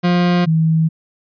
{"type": "tone pair in turn", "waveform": ["40% pulse", "sine"], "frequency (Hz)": [176.5, 160.7], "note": ["F3", "E3"], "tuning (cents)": [19, -44], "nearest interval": "major second", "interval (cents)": 163, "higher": "first", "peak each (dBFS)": -11, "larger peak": "neither", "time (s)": [[0.03, 0.46], [0.46, 0.89]], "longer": "neither", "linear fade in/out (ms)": 20, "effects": ["resampled to 11025 Hz"]}